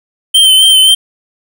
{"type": "tone with vibrato", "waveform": "square", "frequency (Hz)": 3100, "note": "G7", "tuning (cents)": -20, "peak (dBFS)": -4, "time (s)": [0.34, 0.95], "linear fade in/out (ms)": 10, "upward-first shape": "sine", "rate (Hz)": 3.8, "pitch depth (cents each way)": 29, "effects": []}